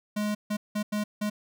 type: tone bursts at uneven times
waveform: square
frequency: 209.5 Hz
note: G#3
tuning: 15 cents sharp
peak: -27 dBFS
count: 5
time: 0.16-0.35 / 0.5-0.57 / 0.75-0.83 / 0.92-1.04 / 1.21-1.3 s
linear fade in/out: 10 ms
effects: none